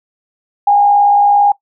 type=tone with frequency modulation; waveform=sine; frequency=815 Hz; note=G#5; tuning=33 cents flat; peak=-6 dBFS; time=0.67-1.52 s; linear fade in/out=5 ms; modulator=57.8 Hz; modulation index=0.3; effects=noise-tail reverb RT60 0.1 s tail -18 dB re dry